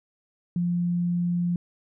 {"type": "tone", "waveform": "sine", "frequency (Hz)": 174.61, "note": "F3", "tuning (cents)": 0, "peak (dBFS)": -22, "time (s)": [0.56, 1.56], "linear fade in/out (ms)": 2, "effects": []}